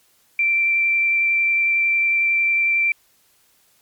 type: tone with vibrato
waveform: sine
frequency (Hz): 2349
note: D7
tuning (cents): 0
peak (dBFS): -15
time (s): 0.39-2.92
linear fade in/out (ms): 2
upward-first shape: sine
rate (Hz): 11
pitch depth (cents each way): 8
effects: white hiss -59 dBFS RMS until 3.81 s + MP3 96 kbps